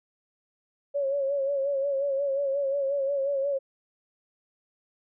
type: tone with vibrato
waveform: sine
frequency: 554.4 Hz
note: C#5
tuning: in tune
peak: -24 dBFS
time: 0.94-3.59 s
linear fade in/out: 20 ms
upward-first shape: sine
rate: 5.6 Hz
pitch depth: 54 cents each way
effects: none